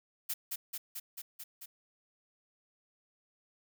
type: noise with echo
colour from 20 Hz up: blue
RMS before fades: -35 dBFS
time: 0.29-0.34 s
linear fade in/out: 10 ms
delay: 220 ms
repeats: 6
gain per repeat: -2 dB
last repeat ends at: 1.66 s
effects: none

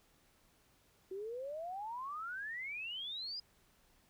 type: exponential sweep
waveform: sine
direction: up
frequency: 370 to 5010 Hz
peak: -40 dBFS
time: 1.11-3.4 s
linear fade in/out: 5 ms
effects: pink hiss -70 dBFS RMS until 4.09 s

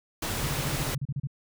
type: noise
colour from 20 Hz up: pink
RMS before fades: -31 dBFS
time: 0.22-0.95 s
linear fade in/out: 5 ms
type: tone bursts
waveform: sine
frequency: 138.59 Hz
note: C#3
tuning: in tune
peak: -27 dBFS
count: 12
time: 0.43-1.272 s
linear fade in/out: 5 ms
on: 39 ms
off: 34 ms
effects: none

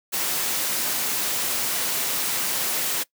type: noise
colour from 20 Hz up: white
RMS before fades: -25 dBFS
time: 0.12-3.04 s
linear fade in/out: 20 ms
effects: noise-tail reverb RT60 0.1 s tail -21 dB re dry + high-pass 150 Hz 12 dB/octave

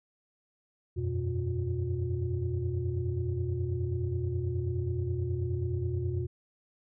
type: tone cluster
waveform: sine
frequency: 87.5 / 96.9 / 122.2 / 358.4 Hz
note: F2 / G2 / B2 / F4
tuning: +4 / -20 / -18 / +45 cents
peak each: -32 / -36 / -32 / -36 dBFS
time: 0.96-6.27 s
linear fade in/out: 20 ms
effects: tanh soft clip ceiling -20 dBFS

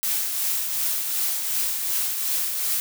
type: noise with tremolo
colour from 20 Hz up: blue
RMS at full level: -23 dBFS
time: 0.03-2.8 s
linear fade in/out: 0 ms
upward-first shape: triangle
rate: 2.7 Hz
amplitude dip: 45%
effects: none

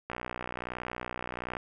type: click train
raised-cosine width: 0.5 ms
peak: -20 dBFS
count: 91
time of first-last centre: 0.1-1.568 s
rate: 61.3 Hz
effects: none

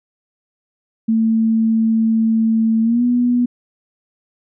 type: tone with pitch glide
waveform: sine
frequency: 223.7 to 243.9 Hz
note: A3 to B3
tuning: +29 to -21 cents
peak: -12 dBFS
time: 1.08-3.46 s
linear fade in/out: 10 ms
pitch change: +150 cents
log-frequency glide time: 2.82-3.03 s
effects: none

